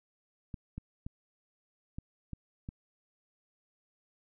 clicks, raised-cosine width 5 ms, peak -27 dBFS, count 6, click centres 0.542 / 0.78 / 1.065 / 1.985 / 2.333 / 2.689 s, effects none

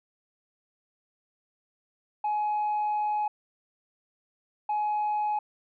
sine tone pair in turn, 842 / 842 Hz, G#5 / G#5, +24 / +24 cents, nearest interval unison, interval 0 cents, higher neither, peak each -23 dBFS, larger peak neither, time 2.24-3.28 / 4.69-5.39 s, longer first, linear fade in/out 5 ms, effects tanh soft clip ceiling -23 dBFS

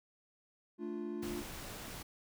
triangle chord, D minor, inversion second, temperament equal, 220 / 293.7 / 349.2 Hz, A3 / D4 / F4, 0 / 0 / 0 cents, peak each -41 / -42 / -39 dBFS, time 0.78-1.44 s, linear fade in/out 50 ms
pink noise, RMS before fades -46 dBFS, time 1.22-2.03 s, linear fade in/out 10 ms
effects none

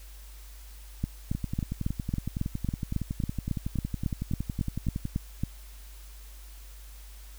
two click trains, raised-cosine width 5 ms, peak -18 / -15 dBFS, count 41 / 17, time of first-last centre 1.35-5.054 / 1.04-5.436 s, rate 10.8 / 3.64 Hz, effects added 50 Hz sine -44 dBFS peak until 7.38 s + white hiss -54 dBFS RMS until 7.38 s

